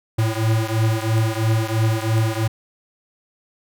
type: beating tone pair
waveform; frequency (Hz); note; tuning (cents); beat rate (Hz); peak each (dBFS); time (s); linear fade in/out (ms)
square; 110 / 113; A2 / A2; 0 / +47; 3; -20 / -22; 0.18-2.48; 10
effects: none